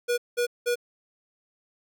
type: tone bursts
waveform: square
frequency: 483.1 Hz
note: B4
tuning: 38 cents flat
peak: -23 dBFS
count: 3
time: 0.08-0.757 s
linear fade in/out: 20 ms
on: 99 ms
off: 190 ms
effects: none

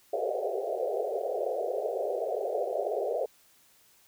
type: band-pass noise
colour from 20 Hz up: pink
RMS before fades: -31 dBFS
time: 0.13-3.26 s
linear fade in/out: 5 ms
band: 390 to 730 Hz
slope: 96 dB/octave
effects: white hiss -62 dBFS RMS until 4.07 s

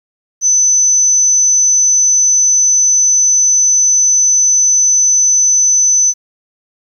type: tone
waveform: sine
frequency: 6050 Hz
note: F#8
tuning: 38 cents sharp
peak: -7 dBFS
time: 0.41-6.14 s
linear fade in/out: 50 ms
effects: 8-bit

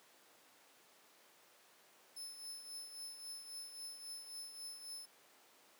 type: tone with tremolo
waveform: 20% pulse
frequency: 5250 Hz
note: E8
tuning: 8 cents flat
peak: -39 dBFS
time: 2.16-5.06 s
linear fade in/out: 10 ms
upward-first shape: triangle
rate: 3.7 Hz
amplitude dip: 65%
effects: pink hiss -65 dBFS RMS until 5.79 s + high-pass 400 Hz 12 dB/octave

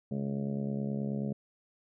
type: harmonic tone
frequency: 69.4 Hz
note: C#2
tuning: 3 cents sharp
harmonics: 2 / 3 / 4 / 5 / 6 / 7 / 8 / 9 / 10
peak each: -36 / -33 / -46 / -49 / -43 / -52 / -45 / -50 / -55 dBFS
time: 0.11-1.33 s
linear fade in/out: 5 ms
effects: none

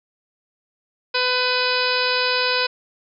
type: harmonic tone with a mistuned harmonic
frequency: 501 Hz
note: B4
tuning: 25 cents sharp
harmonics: 1 / 2 / 3 / 4 / 5 / 6 / 7 / 8 / 9 / 10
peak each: -25 / -26 / -25 / -33 / -25 / -31 / -34 / -26 / -30 / -27 dBFS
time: 1.14-2.67 s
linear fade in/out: 10 ms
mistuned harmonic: 7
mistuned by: -25 cents
effects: none

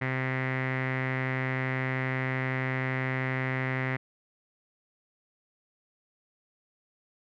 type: tone with low-pass filter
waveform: sawtooth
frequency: 130.4 Hz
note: C3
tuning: 5 cents flat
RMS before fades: -30 dBFS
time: 0.01-3.97 s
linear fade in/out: 10 ms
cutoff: 2000 Hz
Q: 6.7
effects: none

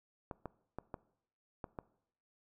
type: clicks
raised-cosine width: 1 ms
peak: -27 dBFS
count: 6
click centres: 0.312 / 0.457 / 0.786 / 0.942 / 1.642 / 1.788 s
effects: noise-tail reverb RT60 0.7 s tail -20 dB re dry

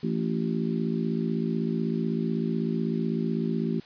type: harmonic tone with a mistuned harmonic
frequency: 56 Hz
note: A1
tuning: 31 cents sharp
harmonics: 3 / 4 / 5 / 6 / 7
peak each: -29 / -28 / -36 / -36 / -34 dBFS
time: 0.03-3.8 s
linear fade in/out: 5 ms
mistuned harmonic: 7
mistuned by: -35 cents
effects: white hiss -51 dBFS RMS until 3.85 s + resampled to 11025 Hz

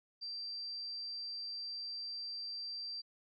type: tone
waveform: sine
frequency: 4699 Hz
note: D8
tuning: in tune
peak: -40 dBFS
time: 0.21-3.02 s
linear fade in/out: 20 ms
effects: none

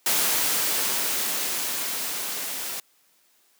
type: noise with level ramp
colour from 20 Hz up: white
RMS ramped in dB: -22 to -32 dBFS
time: 0.06-2.8 s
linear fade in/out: 2 ms
effects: white hiss -63 dBFS RMS until 3.59 s + high-pass 200 Hz 12 dB/octave

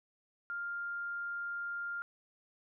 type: tone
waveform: sine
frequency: 1400 Hz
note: F6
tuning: 4 cents sharp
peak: -36 dBFS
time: 0.5-2.02 s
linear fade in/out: 0 ms
effects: none

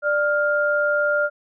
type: tone pair together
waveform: sine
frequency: 590.7 / 1404 Hz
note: D5 / F6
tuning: +10 / +9 cents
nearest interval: octave + minor third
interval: 1499 cents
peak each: -20 dBFS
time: 0.02-1.3 s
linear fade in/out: 50 ms
effects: none

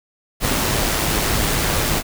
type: noise with amplitude modulation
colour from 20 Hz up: pink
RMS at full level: -18 dBFS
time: 0.4-2.03 s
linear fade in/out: 50 ms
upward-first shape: sine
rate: 107 Hz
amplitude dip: 30%
effects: none

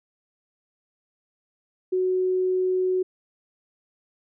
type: tone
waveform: sine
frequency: 370 Hz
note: F#4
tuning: in tune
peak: -20 dBFS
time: 1.92-3.03 s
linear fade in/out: 10 ms
effects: none

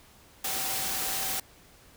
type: tone in noise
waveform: sine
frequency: 769 Hz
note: G5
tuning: 33 cents flat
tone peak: -41 dBFS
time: 0.44-1.4 s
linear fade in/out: 5 ms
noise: white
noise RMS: -31 dBFS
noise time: 0.44-1.4 s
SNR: -13 dB
effects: pink hiss -56 dBFS RMS until 1.96 s

